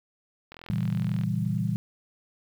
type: click train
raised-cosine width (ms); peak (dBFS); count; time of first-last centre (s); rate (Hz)
0.3; -27; 31; 0.52-1.236; 41.9
type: chord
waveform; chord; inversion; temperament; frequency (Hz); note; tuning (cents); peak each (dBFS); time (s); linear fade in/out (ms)
sine; A# diminished seventh; none; equal; 116.54 / 138.59 / 164.81 / 196; A#2 / C#3 / E3 / G3; 0 / 0 / 0 / 0; -29 / -34 / -29 / -30; 0.7-1.76; 0
effects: 9-bit